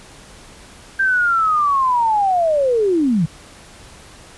sine linear sweep, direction down, 1587 to 146.83 Hz, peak -13 dBFS, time 0.99-3.26 s, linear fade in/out 10 ms, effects pink hiss -42 dBFS RMS until 4.37 s + resampled to 24000 Hz

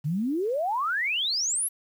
sine exponential sweep, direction up, 138.59 to 11690 Hz, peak -24 dBFS, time 0.04-1.69 s, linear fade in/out 20 ms, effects 9-bit

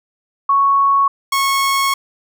sine / sawtooth tone pair in turn, 1108.7 / 1097.2 Hz, C#6 / C#6, 0 / -18 cents, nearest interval unison, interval 18 cents, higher first, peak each -10 dBFS, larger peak neither, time 0.49-1.08 / 1.32-1.94 s, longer second, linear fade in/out 5 ms, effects none

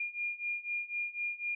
sine beating tone pair, 2413 / 2417 Hz, D7 / D7, +46 / +49 cents, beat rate 4 Hz, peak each -38 / -36 dBFS, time 0-1.55 s, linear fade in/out 5 ms, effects none

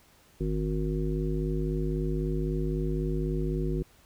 harmonic tone, 51.91 Hz, G#1, in tune, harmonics 1 / 3 / 5 / 7 / 9, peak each -30 / -31 / -36 / -33 / -41 dBFS, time 0.4-3.83 s, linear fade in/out 10 ms, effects pink hiss -60 dBFS RMS until 4.05 s

